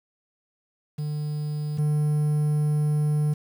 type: tone pair in turn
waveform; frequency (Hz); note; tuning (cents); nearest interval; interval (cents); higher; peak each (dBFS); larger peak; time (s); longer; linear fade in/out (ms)
triangle; 150 / 150; D3 / D3; +37 / +37; unison; 0; neither; -24 / -18; second; 0.98-1.78 / 1.78-3.34; second; 10
effects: 8-bit